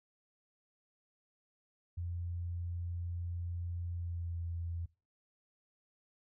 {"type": "tone with pitch glide", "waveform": "sine", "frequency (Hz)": [86.7, 84.87], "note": ["F2", "F2"], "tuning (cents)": [-12, -49], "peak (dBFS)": -36, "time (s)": [1.97, 4.86], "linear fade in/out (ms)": 10, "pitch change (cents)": -37, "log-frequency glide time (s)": [3.91, 4.39], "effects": ["noise-tail reverb RT60 0.3 s tail -22 dB re dry"]}